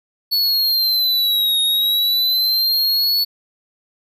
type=linear two-way sweep; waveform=square; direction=down then up; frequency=4434 to 3729 to 4434 Hz; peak=-15 dBFS; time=0.31-3.25 s; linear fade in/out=20 ms; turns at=1.61 s; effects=none